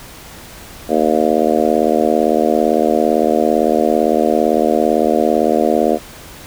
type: harmonic tone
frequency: 77.78 Hz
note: D#2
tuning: in tune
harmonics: 3 / 4 / 5 / 6 / 7 / 8 / 9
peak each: -19 / -19 / -19 / -19 / -19 / -19 / -19 dBFS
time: 0.88-5.99 s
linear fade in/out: 50 ms
effects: pink hiss -36 dBFS RMS until 6.46 s